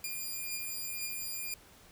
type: beating tone pair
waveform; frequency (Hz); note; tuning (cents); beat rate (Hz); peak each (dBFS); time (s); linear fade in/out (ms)
5% pulse; 2413 / 2415; D7 / D7; +46 / +48; 2; -28 / -32; 0.04-1.54; 2
effects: pink hiss -58 dBFS RMS until 1.91 s